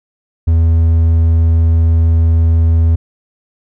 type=tone; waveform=triangle; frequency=82.1 Hz; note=E2; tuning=6 cents flat; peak=-5 dBFS; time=0.47-2.96 s; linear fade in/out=10 ms; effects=none